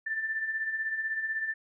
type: beating tone pair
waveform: sine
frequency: 1758 / 1774 Hz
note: A6 / A6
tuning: -2 / +14 cents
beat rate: 16 Hz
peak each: -38 / -30 dBFS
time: 0.06-1.54 s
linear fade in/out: 10 ms
effects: none